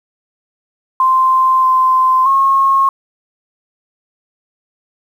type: tone with pitch steps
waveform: sine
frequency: 1043 / 1037 / 1085 Hz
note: C6 / C6 / C#6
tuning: -6 / -16 / -37 cents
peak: -8 dBFS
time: 1-2.89 s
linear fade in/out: 2 ms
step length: 630 ms
effects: 7-bit